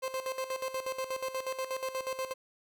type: tone with tremolo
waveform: 30% pulse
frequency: 523.3 Hz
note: C5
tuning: in tune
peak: -29 dBFS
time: 0.02-2.34 s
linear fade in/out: 20 ms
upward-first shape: square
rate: 8.3 Hz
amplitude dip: 70%
effects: none